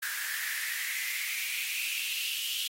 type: noise with high-pass filter sweep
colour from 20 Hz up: white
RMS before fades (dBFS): -34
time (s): 0.02-2.68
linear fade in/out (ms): 10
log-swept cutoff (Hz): 1600 to 3100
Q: 7.5
effects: AAC 48 kbps